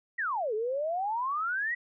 sine exponential two-way sweep, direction down then up, 1975.5 to 415.7 to 1975.5 Hz, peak -28 dBFS, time 0.18-1.75 s, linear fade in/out 10 ms, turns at 0.54 s, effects none

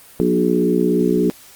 harmonic tone with a mistuned harmonic, 60.4 Hz, B1, 38 cents flat, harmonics 3 / 4 / 5 / 6 / 7, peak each -20 / -20 / -20 / -20 / -20 dBFS, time 0.2-1.3 s, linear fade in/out 0 ms, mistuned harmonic 6, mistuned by +16 cents, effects white hiss -44 dBFS RMS until 1.55 s + Opus 32 kbps

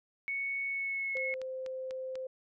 sine tone with pitch glide, 2217 to 2183 Hz, C#7 to C#7, 0 to -27 cents, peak -32 dBFS, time 0.28-1.34 s, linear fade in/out 0 ms, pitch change -27 cents, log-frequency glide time 0.66-1.14 s
sine tone, 520 Hz, C5, 11 cents flat, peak -36 dBFS, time 1.15-2.27 s, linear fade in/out 5 ms
click train, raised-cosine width 0.2 ms, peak -30 dBFS, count 5, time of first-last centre 1.17-2.155 s, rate 4.06 Hz
effects none

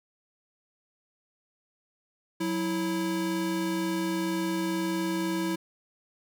square tone pair together, 184.4 / 328 Hz, F#3 / E4, -6 / -9 cents, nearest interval minor seventh, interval 997 cents, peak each -33 / -29 dBFS, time 2.4-5.56 s, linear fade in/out 10 ms, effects none

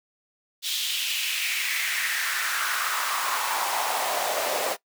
pink noise with high-pass filter sweep, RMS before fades -27 dBFS, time 0.62-4.77 s, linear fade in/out 50 ms, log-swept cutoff 3600 to 520 Hz, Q 3.1, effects noise-tail reverb RT60 0.1 s tail -19 dB re dry

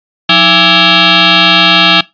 sine tone with frequency modulation, 178.8 Hz, F3, 41 cents sharp, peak -3 dBFS, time 0.29-2.01 s, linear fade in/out 5 ms, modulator 498 Hz, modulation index 7.7, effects noise-tail reverb RT60 0.2 s tail -21 dB re dry + resampled to 11025 Hz

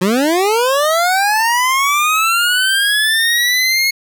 25% pulse linear sweep, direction up, 173.4 to 2177 Hz, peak -8 dBFS, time 0.01-3.91 s, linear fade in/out 10 ms, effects none

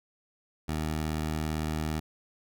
15% pulse tone, 77.78 Hz, D#2, in tune, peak -23 dBFS, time 0.68-2 s, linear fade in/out 10 ms, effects none

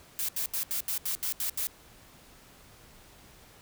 blue noise bursts, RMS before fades -31 dBFS, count 9, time 0.19-1.67 s, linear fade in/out 0 ms, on 96 ms, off 77 ms, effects pink hiss -55 dBFS RMS until 3.61 s

